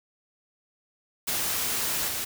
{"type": "noise with level steps", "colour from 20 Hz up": "white", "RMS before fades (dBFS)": [-28, -31], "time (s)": [1.27, 2.25], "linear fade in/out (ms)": 10, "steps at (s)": 2.08, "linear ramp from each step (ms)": 5, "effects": []}